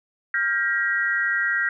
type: tone cluster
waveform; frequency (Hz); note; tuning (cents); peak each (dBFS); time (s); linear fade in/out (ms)
sine; 1397 / 1593 / 1902; F6 / G6 / A#6; 0 / +27 / +34; -27 / -24 / -23; 0.34-1.69; 2
effects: none